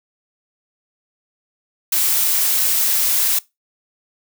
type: noise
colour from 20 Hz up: blue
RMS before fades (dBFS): -17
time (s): 1.92-3.39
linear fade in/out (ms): 5
effects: noise-tail reverb RT60 0.2 s tail -21 dB re dry